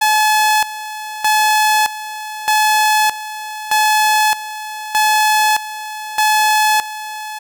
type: tone with tremolo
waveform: sawtooth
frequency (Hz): 857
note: A5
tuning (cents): -46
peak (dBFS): -7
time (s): 0.01-7.39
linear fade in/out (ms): 10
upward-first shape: square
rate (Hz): 0.81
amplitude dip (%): 80
effects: none